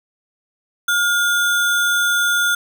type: tone with sample-and-hold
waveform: sine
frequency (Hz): 1422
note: F6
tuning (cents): +31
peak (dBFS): -14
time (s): 0.88-2.55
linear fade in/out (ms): 5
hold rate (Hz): 4900
effects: none